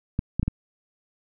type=clicks; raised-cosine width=5 ms; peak=-11 dBFS; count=4; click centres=0.191 / 0.396 / 0.43 / 0.48 s; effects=none